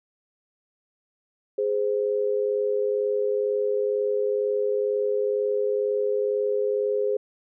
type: tone pair together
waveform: sine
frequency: 415.3 / 517.4 Hz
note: G#4 / C5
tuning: 0 / -19 cents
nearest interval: major third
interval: 381 cents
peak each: -23 / -26 dBFS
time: 1.58-7.17 s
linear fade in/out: 5 ms
effects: none

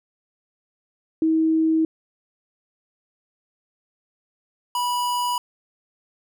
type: tone pair in turn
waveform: sine / square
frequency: 320 / 978.5 Hz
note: D#4 / B5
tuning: +49 / -16 cents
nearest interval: octave + perfect fifth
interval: 1935 cents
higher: second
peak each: -16 / -22 dBFS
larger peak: first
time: 1.22-1.85 / 4.75-5.38 s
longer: neither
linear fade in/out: 2 ms
effects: none

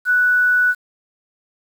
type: tone with quantisation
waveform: sine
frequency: 1480 Hz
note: F#6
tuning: in tune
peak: -12 dBFS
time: 0.05-0.75 s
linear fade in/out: 50 ms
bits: 7
effects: none

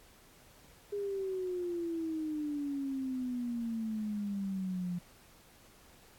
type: exponential sweep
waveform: sine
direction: down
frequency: 411.2 to 174.61 Hz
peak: -33 dBFS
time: 0.92-4.99 s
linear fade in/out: 10 ms
effects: pink hiss -60 dBFS RMS until 6.18 s + AAC 64 kbps

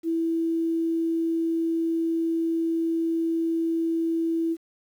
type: tone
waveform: sine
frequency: 329.6 Hz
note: E4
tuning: in tune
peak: -22 dBFS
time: 0.03-4.57 s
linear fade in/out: 50 ms
effects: 9-bit

